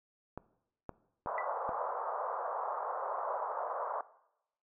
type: clicks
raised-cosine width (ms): 1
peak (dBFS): -26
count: 4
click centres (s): 0.376 / 0.893 / 1.261 / 1.692
type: band-pass noise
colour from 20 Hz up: white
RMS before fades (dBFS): -37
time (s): 1.27-4.01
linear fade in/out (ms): 2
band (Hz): 500 to 1200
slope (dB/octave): 48
type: tone with exponential decay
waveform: sine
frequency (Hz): 1975.5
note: B6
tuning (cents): 0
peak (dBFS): -33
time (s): 1.38-1.48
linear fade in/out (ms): 1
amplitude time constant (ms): 21
effects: noise-tail reverb RT60 0.8 s tail -18 dB re dry